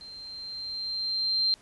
sine tone with level ramp, 4153 Hz, C8, 14 cents flat, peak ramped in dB -42 to -21 dBFS, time 0.01-1.54 s, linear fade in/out 0 ms, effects pink hiss -57 dBFS RMS until 1.61 s + resampled to 24000 Hz

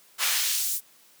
pink noise with high-pass filter sweep, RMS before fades -26 dBFS, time 0.18-0.81 s, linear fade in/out 50 ms, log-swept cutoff 1300 to 9900 Hz, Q 0.8, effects white hiss -57 dBFS RMS until 1.2 s + high-pass 150 Hz 12 dB/octave

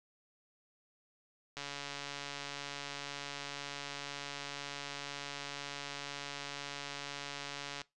click train, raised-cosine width 0.2 ms, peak -24 dBFS, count 888, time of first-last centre 1.57-7.816 s, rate 142 Hz, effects noise-tail reverb RT60 0.2 s tail -21 dB re dry + resampled to 24000 Hz

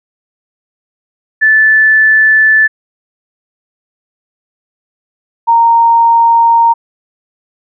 sine tone pair in turn, 1749 / 926.5 Hz, A6 / A#5, -11 / -11 cents, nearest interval major seventh, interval 1100 cents, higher first, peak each -4 dBFS, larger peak neither, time 1.41-2.68 / 5.47-6.74 s, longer neither, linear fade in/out 20 ms, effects none

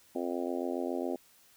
harmonic tone, 87.31 Hz, F2, in tune, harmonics 3 / 4 / 5 / 6 / 7 / 8 / 9, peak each -36 / -36 / -40 / -41 / -40 / -44 / -45 dBFS, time 0.15-1.16 s, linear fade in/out 5 ms, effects white hiss -62 dBFS RMS until 1.56 s

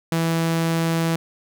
sawtooth tone, 164.81 Hz, E3, in tune, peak -15 dBFS, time 0.12-1.16 s, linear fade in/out 2 ms, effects none

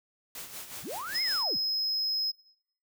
white noise with tremolo, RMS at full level -40 dBFS, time 0.35-1.43 s, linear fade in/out 2 ms, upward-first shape sine, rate 5.4 Hz, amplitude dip 60%
sine linear two-way sweep, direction up then down, 41.2 to 2201 to 41.2 Hz, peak -35 dBFS, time 0.82-1.58 s, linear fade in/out 50 ms, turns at 1.22 s
triangle tone, 5120 Hz, D#8, 49 cents sharp, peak -26 dBFS, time 1.14-2.32 s, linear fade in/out 20 ms
effects noise-tail reverb RT60 0.8 s tail -22 dB re dry

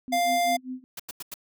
sine tone with tremolo, 255.9 Hz, C4, 38 cents flat, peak -30 dBFS, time 0.08-0.84 s, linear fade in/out 0 ms, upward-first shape sine, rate 5.1 Hz, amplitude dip 95%
square tone, 698.5 Hz, F5, in tune, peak -22 dBFS, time 0.12-0.57 s, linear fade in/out 10 ms
white noise bursts, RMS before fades -36 dBFS, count 4, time 0.97-1.341 s, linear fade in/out 5 ms, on 26 ms, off 89 ms
effects none

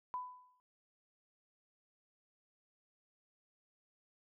sine tone with exponential decay, 999 Hz, B5, 20 cents sharp, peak -35 dBFS, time 0.14-0.6 s, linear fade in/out 0 ms, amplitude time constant 100 ms, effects none

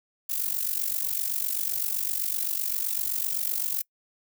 violet noise with amplitude modulation, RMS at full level -25 dBFS, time 0.29-3.82 s, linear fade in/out 10 ms, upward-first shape sine, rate 47.8 Hz, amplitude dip 80%, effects noise-tail reverb RT60 0.1 s tail -25 dB re dry

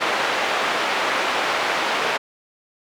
pink band-pass noise, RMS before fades -22 dBFS, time 0-2.18 s, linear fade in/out 20 ms, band 590 to 2900 Hz, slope 12 dB/octave, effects none

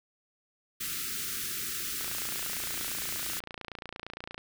white band-stop noise, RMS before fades -35 dBFS, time 0.8-3.4 s, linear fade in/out 10 ms, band 430 to 1200 Hz, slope 96 dB/octave
click train, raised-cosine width 0.3 ms, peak -23 dBFS, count 69, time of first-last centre 2.01-4.379 s, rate 28.7 Hz
effects none

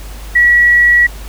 sine tone, 1930 Hz, B6, 40 cents flat, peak -5 dBFS, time 0.35-1.07 s, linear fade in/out 10 ms, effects added 50 Hz sine -26 dBFS peak until 1.28 s + pink hiss -35 dBFS RMS until 1.28 s

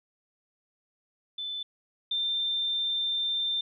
sine tone pair in turn, 3520 / 3582 Hz, A7 / A7, 0 / +30 cents, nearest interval unison, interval 30 cents, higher second, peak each -32 / -26 dBFS, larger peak second, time 1.38-1.63 / 2.11-3.61 s, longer second, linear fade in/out 5 ms, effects none

